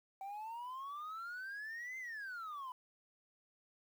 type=exponential two-way sweep; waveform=sine; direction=up then down; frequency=767 to 2093 to 988 Hz; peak=-40 dBFS; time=0.21-2.72 s; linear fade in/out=2 ms; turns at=1.98 s; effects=tanh soft clip ceiling -42 dBFS + 11-bit